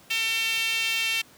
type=tone with high-pass filter; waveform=sawtooth; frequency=450.6 Hz; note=A4; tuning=41 cents sharp; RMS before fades=-26 dBFS; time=0.1-1.22 s; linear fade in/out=10 ms; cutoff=2700 Hz; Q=4.2; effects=pink hiss -53 dBFS RMS until 1.37 s + high-pass 100 Hz 12 dB/octave